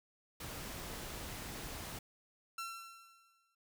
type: noise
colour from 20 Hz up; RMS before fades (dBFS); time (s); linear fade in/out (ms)
pink; -45; 0.4-1.99; 5
type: tone with exponential decay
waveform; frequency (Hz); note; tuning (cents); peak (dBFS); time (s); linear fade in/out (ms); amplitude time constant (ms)
sawtooth; 1352; E6; +43; -35; 2.58-3.55; 5; 210
effects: none